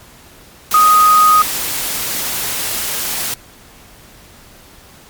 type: tone in noise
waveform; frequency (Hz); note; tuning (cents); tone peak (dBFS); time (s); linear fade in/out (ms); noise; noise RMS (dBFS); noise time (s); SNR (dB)
sine; 1248; D#6; +5; -6; 0.74-1.42; 2; white; -20; 0.71-3.34; +11
effects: pink hiss -42 dBFS RMS until 5.09 s + MP3 96 kbps